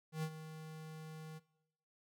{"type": "tone with ADSR envelope", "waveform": "square", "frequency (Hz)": 157.5, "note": "D#3", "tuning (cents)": 21, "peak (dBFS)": -36, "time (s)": [0.12, 1.4], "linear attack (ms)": 110, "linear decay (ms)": 65, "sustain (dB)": -12, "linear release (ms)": 28, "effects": ["noise-tail reverb RT60 0.8 s tail -20 dB re dry"]}